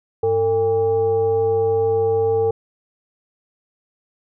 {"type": "tone with frequency modulation", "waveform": "sine", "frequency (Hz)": 451.1, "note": "A4", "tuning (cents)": 43, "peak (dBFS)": -15, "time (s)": [0.23, 2.51], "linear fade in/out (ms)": 5, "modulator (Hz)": 351, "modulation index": 0.52, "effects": []}